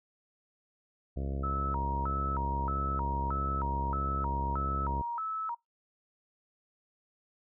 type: harmonic tone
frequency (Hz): 68.3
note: C#2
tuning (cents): -25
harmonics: 1 / 2 / 3 / 4 / 5 / 6 / 7 / 8 / 9 / 10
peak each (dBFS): -33 / -39 / -43 / -45 / -47 / -49 / -50 / -51 / -52 / -53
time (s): 1.16-5.02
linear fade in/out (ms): 10
type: tone with vibrato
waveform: sine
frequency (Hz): 1109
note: C#6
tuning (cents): 0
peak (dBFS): -32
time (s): 1.43-5.55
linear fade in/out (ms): 10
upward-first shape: square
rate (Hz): 1.6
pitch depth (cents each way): 280
effects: noise-tail reverb RT60 0.2 s tail -26 dB re dry